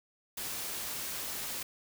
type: noise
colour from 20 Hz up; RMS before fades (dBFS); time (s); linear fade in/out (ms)
white; -38; 0.37-1.63; 5
effects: none